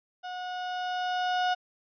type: tone with level ramp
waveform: 35% pulse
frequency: 728 Hz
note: F#5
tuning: 28 cents flat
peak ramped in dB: -34 to -22 dBFS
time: 0.23-1.55 s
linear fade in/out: 20 ms
effects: resampled to 11025 Hz